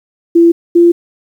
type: tone pair in turn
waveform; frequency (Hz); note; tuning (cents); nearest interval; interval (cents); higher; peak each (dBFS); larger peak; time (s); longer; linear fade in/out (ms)
sine; 337.8 / 343.5; E4 / F4; +42 / -29; unison; 29; second; -3; neither; 0.35-0.52 / 0.75-0.92; neither; 10
effects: 7-bit